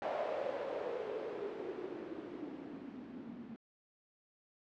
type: noise with low-pass filter sweep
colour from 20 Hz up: violet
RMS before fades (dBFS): -42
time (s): 0.02-3.56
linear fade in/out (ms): 0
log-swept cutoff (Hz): 630 to 220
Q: 6
effects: low-pass 3000 Hz 12 dB/octave